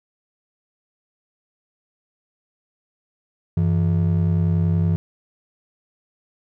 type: ring-modulated tone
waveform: triangle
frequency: 130 Hz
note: C3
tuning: 11 cents flat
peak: -11 dBFS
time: 3.57-4.96 s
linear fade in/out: 0 ms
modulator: 35.3 Hz
effects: none